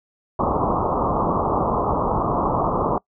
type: low-pass noise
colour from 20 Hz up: white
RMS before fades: -21 dBFS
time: 0.39-2.98 s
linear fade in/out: 2 ms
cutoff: 1200 Hz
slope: 96 dB/octave
effects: noise-tail reverb RT60 0.1 s tail -24 dB re dry